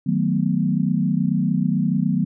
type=chord; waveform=sine; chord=B dominant seventh; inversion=first; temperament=equal; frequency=155.56 / 185 / 220 / 246.9 Hz; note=D#3 / F#3 / A3 / B3; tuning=0 / 0 / 0 / 0 cents; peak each=-23 / -21 / -24 / -24 dBFS; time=0.06-2.25 s; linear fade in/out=10 ms; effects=none